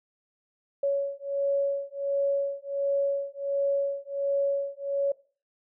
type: beating tone pair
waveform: sine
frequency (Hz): 558 / 559.4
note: C#5 / C#5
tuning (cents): +11 / +16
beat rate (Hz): 1.4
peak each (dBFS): -28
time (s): 0.83-5.12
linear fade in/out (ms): 5
effects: noise-tail reverb RT60 0.4 s tail -20 dB re dry